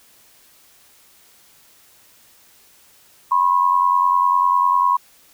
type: tone pair together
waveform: sine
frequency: 987 / 1077 Hz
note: B5 / C6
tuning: -1 / +50 cents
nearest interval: major second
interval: 151 cents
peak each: -16 dBFS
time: 3.31-4.97 s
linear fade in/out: 10 ms
effects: white hiss -52 dBFS RMS until 5.33 s